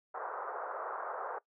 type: band-pass noise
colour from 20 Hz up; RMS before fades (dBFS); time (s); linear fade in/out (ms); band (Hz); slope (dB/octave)
white; -40; 0.14-1.39; 10; 430 to 1400; 48
effects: noise-tail reverb RT60 0.1 s tail -19 dB re dry